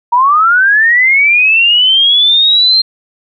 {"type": "linear sweep", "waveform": "sine", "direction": "up", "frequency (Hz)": [932.3, 4192], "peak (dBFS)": -5, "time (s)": [0.12, 2.82], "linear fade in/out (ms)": 10, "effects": []}